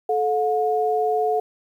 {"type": "tone pair together", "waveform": "sine", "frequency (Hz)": [434.6, 720], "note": ["A4", "F#5"], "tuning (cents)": [-21, -47], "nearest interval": "major sixth", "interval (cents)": 874, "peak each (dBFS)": -21, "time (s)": [0.09, 1.4], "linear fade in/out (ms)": 5, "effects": ["9-bit"]}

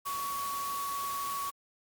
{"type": "tone in noise", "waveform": "sine", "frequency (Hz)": 1122, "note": "C#6", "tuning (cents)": 21, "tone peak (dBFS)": -33, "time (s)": [0.05, 1.51], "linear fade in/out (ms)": 20, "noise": "white", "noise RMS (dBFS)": -41, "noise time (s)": [0.05, 1.51], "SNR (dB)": 5, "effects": ["Opus 48 kbps"]}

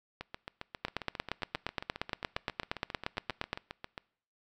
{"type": "two click trains", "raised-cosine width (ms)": 0.3, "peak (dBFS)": [-23, -15], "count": [29, 24], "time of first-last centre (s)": [[0.21, 3.979], [0.85, 3.531]], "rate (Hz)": [7.43, 8.58], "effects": ["noise-tail reverb RT60 0.6 s tail -24 dB re dry"]}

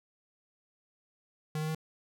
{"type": "tone with pitch steps", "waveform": "square", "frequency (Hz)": [154, 155.88, 157.78], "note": ["D#3", "D#3", "D#3"], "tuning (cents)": [-17, 4, 24], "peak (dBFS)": -32, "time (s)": [1.55, 1.748], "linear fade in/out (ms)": 2, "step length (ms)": 66, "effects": []}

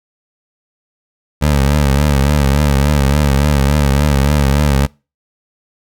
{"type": "tone with vibrato", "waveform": "20% pulse", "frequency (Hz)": 71.2, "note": "C#2", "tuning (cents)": 47, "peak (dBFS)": -5, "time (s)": [1.41, 4.87], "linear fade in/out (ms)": 20, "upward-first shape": "triangle", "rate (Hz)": 3.5, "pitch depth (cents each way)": 110, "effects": ["noise-tail reverb RT60 0.3 s tail -25 dB re dry"]}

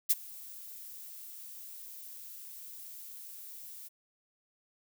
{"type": "noise with ADSR envelope", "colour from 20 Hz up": "violet", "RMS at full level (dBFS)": -23, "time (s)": [0.09, 3.89], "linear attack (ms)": 18, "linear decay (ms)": 34, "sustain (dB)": -24, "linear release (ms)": 20, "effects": []}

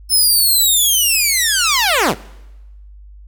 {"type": "linear sweep", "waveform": "10% pulse", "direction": "down", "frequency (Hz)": [5290, 76.5], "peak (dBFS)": -4, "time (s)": [0.09, 2.15], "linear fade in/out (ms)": 50, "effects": ["noise-tail reverb RT60 1.0 s tail -21 dB re dry", "added 50 Hz sine -36 dBFS peak until 3.27 s"]}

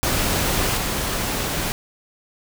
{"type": "noise with level steps", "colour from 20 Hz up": "pink", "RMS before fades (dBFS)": [-21, -24], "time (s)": [0.03, 1.72], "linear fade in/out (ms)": 0, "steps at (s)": 0.77, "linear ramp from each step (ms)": 5, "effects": []}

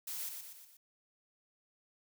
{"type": "noise with echo", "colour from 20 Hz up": "blue", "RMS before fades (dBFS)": -41, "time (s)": [0.07, 0.29], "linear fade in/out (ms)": 5, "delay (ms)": 120, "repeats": 4, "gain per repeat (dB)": -5, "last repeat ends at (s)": 0.77, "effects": []}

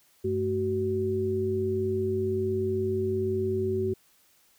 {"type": "tone cluster", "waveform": "sine", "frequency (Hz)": [97.6, 219.7, 376.4], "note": ["G2", "A3", "F#4"], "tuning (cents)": [-7, -2, 30], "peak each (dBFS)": [-32, -34, -26], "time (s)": [0.24, 3.94], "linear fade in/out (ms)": 10, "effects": ["white hiss -63 dBFS RMS until 4.58 s"]}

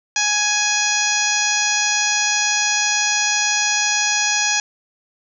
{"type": "harmonic tone", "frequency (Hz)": 834, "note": "G#5", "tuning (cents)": 7, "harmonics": [1, 2, 3, 4, 5, 6, 7, 8], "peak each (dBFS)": [-26, -23, -23, -27, -28, -26, -23, -23], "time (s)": [0.16, 4.6], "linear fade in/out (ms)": 2, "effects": []}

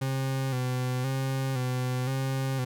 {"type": "tone with vibrato", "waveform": "40% pulse", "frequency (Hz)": 130.2, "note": "C3", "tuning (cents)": -8, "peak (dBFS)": -26, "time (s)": [0.01, 2.65], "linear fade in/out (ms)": 10, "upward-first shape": "square", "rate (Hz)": 0.97, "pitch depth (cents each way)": 46, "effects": []}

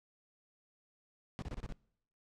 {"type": "noise bursts", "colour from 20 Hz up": "brown", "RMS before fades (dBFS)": -41, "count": 6, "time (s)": [1.39, 1.723], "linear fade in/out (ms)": 0, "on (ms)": 33, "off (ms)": 27, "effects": ["noise-tail reverb RT60 0.7 s tail -23 dB re dry", "low-pass 7000 Hz 12 dB/octave"]}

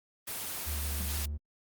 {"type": "noise", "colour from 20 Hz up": "white", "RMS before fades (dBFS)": -37, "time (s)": [0.27, 1.26], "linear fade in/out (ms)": 10}
{"type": "tone with vibrato", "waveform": "triangle", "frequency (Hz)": 73.6, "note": "D2", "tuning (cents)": 4, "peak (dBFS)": -31, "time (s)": [0.66, 1.38], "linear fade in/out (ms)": 20, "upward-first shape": "sine", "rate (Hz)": 6.3, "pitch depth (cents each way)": 15}
{"type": "tone with exponential decay", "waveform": "sine", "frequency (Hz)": 189.2, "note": "F#3", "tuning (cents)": 39, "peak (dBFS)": -36, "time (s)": [1, 1.28], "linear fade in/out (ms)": 0, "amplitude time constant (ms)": 60}
{"effects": ["Opus 24 kbps"]}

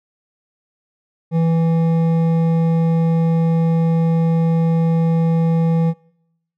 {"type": "tone with hard clipping", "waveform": "triangle", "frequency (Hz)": 164.81, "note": "E3", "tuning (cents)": 0, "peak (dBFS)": -15, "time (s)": [1.31, 5.94], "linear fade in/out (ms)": 50, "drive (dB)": 13, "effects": ["noise-tail reverb RT60 0.8 s tail -24 dB re dry"]}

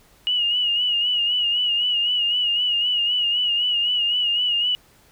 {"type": "tone with vibrato", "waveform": "sine", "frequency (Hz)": 2894, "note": "F#7", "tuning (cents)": -39, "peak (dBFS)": -18, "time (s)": [0.27, 4.75], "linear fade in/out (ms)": 0, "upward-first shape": "sine", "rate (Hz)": 3.9, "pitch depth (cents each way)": 53, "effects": ["pink hiss -55 dBFS RMS until 5.11 s"]}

